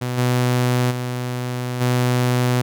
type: tone with level steps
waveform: sawtooth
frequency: 124.3 Hz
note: B2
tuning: 12 cents sharp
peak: -18 / -12 / -19 / -12 dBFS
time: 0.01-2.62 s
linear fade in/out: 10 ms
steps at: 0.17 / 0.9 / 1.8 s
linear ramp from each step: 20 ms
effects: none